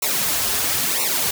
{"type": "noise with flanger", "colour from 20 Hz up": "white", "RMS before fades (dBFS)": -21, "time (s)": [0.02, 1.31], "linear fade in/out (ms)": 5, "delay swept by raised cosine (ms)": [0.61, 6.31], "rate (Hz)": 1, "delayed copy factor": -1, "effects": []}